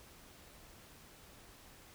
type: silence
effects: pink hiss -58 dBFS RMS until 1.94 s